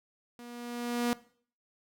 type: tone with level ramp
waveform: sawtooth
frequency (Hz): 240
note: B3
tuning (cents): -49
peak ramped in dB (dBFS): -42 to -22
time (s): 0.39-1.13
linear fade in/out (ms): 0
effects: noise-tail reverb RT60 0.5 s tail -19 dB re dry